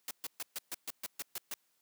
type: noise bursts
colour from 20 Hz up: white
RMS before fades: -39 dBFS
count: 10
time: 0.08-1.54 s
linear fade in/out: 2 ms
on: 29 ms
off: 130 ms
effects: white hiss -75 dBFS RMS until 1.81 s + high-pass 150 Hz 12 dB/octave